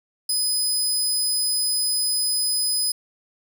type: tone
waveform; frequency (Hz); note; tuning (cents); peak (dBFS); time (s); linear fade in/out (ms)
20% pulse; 5010; D#8; +11; -15; 0.29-2.92; 5
effects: none